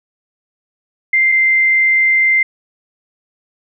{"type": "tone pair in turn", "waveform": "sine", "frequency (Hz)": [2093, 2086], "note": ["C7", "C7"], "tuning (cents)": [0, -6], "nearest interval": "unison", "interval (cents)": 6, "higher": "first", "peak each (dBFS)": -9, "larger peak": "neither", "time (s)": [[1.13, 1.32], [1.32, 2.43]], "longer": "second", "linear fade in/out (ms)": 5, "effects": []}